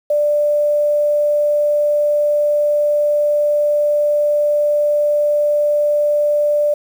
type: tone with quantisation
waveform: sine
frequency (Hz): 590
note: D5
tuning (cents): +8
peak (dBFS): -12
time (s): 0.1-6.74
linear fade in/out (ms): 5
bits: 7
effects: none